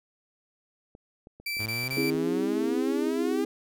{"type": "clicks", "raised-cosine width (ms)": 2, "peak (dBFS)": -34, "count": 9, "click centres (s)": [0.951, 1.271, 1.4, 1.569, 1.62, 1.65, 1.836, 1.927, 2.152]}
{"type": "tone bursts", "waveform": "30% pulse", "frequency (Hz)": 2332, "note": "D7", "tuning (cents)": -13, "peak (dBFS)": -27, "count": 3, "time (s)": [1.46, 2.104], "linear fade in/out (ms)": 5, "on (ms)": 200, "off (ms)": 22}
{"type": "exponential sweep", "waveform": "sawtooth", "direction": "up", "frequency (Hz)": [103.83, 410], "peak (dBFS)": -30, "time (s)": [1.59, 3.45], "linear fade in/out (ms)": 10}
{"type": "chord", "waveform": "sine", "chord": "C augmented", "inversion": "none", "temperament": "just", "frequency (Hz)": [261.6, 327, 408.8], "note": ["C4", "E4", "G#4"], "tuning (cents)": [0, -14, -27], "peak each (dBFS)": -29, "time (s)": [1.97, 3.45], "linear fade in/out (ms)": 2}
{"effects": []}